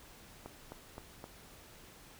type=click train; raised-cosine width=1 ms; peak=-30 dBFS; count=4; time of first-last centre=0.46-1.241 s; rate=3.84 Hz; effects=pink hiss -56 dBFS RMS until 2.19 s